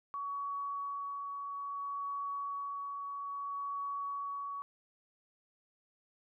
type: tone with tremolo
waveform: sine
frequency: 1126 Hz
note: C#6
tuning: 27 cents sharp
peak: -35 dBFS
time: 0.14-4.62 s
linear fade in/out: 0 ms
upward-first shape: sine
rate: 0.6 Hz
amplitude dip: 30%
effects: none